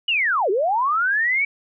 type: linear two-way sweep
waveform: sine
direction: down then up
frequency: 2971 to 357.9 to 2294 Hz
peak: -17 dBFS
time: 0.08-1.45 s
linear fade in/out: 5 ms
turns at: 0.5 s
effects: none